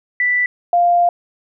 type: tone pair in turn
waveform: sine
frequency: 1975.5 / 698.4 Hz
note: B6 / F5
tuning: 0 / 0 cents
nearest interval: octave + tritone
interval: 1800 cents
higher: first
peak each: -13 / -10 dBFS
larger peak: second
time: 0.2-0.46 / 0.73-1.09 s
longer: second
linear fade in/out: 2 ms
effects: none